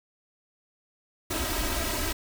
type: noise with comb filter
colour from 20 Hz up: pink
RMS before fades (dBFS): -29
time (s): 1.3-2.13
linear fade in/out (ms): 10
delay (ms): 3.1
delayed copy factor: +0.9
effects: none